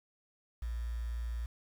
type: tone with quantisation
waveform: sine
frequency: 58.27 Hz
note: A#1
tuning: in tune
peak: -34 dBFS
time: 0.62-1.46 s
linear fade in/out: 5 ms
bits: 9
effects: none